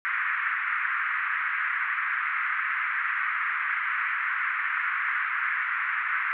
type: band-pass noise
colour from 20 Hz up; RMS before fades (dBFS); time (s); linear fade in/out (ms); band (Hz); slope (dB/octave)
white; -28; 0.05-6.33; 0; 1200 to 2100; 48
effects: none

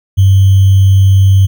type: tone with sample-and-hold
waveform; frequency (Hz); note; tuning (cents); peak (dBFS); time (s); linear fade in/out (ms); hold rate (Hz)
sine; 96.5; G2; -27; -3; 0.17-1.47; 20; 3150
effects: none

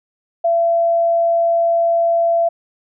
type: tone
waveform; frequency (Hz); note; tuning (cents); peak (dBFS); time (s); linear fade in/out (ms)
sine; 675; E5; +41; -12; 0.44-2.49; 10
effects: none

